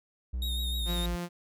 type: tone with pitch glide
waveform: triangle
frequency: 62 to 54.29 Hz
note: B1 to A1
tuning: +7 to -22 cents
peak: -28 dBFS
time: 0.33-1.16 s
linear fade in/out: 10 ms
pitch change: -229 cents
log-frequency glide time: 0.79-0.87 s
type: tone with vibrato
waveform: 45% pulse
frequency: 3729 Hz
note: A#7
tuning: in tune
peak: -33 dBFS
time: 0.42-1.06 s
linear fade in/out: 2 ms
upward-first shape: sine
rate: 6.5 Hz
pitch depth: 37 cents each way
type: tone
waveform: sawtooth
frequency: 174.61 Hz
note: F3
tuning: in tune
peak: -29 dBFS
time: 0.85-1.29 s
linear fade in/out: 50 ms
effects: none